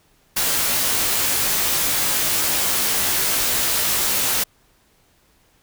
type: noise with comb filter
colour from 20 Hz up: white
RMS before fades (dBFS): -20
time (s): 0.36-4.44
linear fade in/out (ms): 10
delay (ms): 17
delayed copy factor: -0.7
effects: pink hiss -59 dBFS RMS until 5.62 s